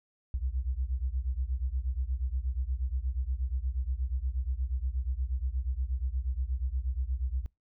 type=beating tone pair; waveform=sine; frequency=60.4 / 68.8 Hz; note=B1 / C#2; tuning=-38 / -12 cents; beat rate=8.4 Hz; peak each=-31 / -33 dBFS; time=0.34-7.46 s; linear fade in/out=0 ms; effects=noise-tail reverb RT60 0.2 s tail -26 dB re dry